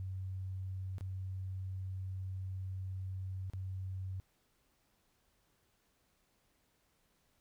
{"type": "tone with dropouts", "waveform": "sine", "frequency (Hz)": 94.3, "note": "F#2", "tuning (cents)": 33, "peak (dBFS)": -38, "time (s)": [0, 4.2], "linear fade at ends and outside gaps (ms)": 0, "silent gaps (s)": [[0.983, 1.009], [3.499, 3.535]], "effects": ["pink hiss -75 dBFS RMS until 7.4 s"]}